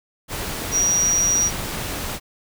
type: tone in noise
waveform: sine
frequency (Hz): 5760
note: F#8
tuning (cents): -47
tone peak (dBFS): -16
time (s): 0.71-1.51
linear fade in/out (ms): 50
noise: pink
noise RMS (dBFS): -28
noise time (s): 0.28-2.2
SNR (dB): +9
effects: none